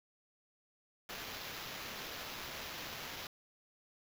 blue noise with sample-and-hold, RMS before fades -45 dBFS, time 1.09-3.27 s, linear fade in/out 2 ms, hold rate 8820 Hz, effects none

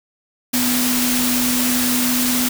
sine tone in noise, 247.7 Hz, B3, 5 cents sharp, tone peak -19 dBFS, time 0.53-2.49 s, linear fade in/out 10 ms, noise white, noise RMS -20 dBFS, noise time 0.53-2.49 s, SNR -2 dB, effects none

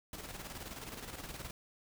pink noise with tremolo, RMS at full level -44 dBFS, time 0.13-1.51 s, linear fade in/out 2 ms, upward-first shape square, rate 19 Hz, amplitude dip 50%, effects none

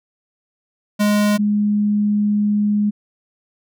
square / sine tone pair in turn, 207.7 / 207.7 Hz, G#3 / G#3, 0 / 0 cents, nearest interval unison, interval 0 cents, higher neither, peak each -14 / -14 dBFS, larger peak neither, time 0.99-1.38 / 1.38-2.91 s, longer second, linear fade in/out 20 ms, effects none

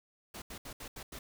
pink noise bursts at uneven times, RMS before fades -45 dBFS, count 6, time 0.34-0.42 / 0.5-0.58 / 0.65-0.73 / 0.8-0.88 / 0.96-1.03 / 1.12-1.19 s, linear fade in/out 5 ms, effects none

